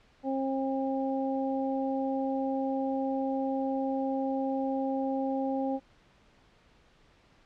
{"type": "harmonic tone", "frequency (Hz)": 268.3, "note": "C4", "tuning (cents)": 44, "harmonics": [1, 2, 3], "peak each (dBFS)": [-30, -33, -35], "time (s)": [0.23, 5.8], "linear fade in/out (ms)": 50, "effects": ["pink hiss -62 dBFS RMS until 7.45 s", "low-pass 4000 Hz 12 dB/octave"]}